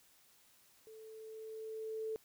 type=tone with level ramp; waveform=sine; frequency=440 Hz; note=A4; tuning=in tune; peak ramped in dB=-52 to -36 dBFS; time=0.87-2.16 s; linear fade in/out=0 ms; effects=white hiss -67 dBFS RMS until 2.24 s